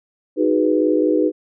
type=chord; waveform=sine; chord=G# minor seventh; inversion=second; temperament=equal; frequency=311.1 / 370 / 415.3 / 493.9 Hz; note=D#4 / F#4 / G#4 / B4; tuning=0 / 0 / 0 / 0 cents; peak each=-17 / -21 / -21 / -20 dBFS; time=0.36-1.32 s; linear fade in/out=50 ms; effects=none